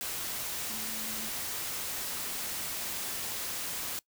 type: tone in noise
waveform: sine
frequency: 219.9 Hz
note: A3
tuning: 1 cent flat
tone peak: -46 dBFS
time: 0.7-1.29 s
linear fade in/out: 0 ms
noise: white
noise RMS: -36 dBFS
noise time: 0.01-3.99 s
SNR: -13 dB
effects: noise-tail reverb RT60 0.1 s tail -22 dB re dry